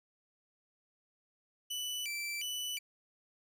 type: tone with vibrato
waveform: sawtooth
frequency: 2637 Hz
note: E7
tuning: in tune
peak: -33 dBFS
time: 1.7-2.79 s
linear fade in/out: 10 ms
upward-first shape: square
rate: 1.4 Hz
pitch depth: 210 cents each way
effects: none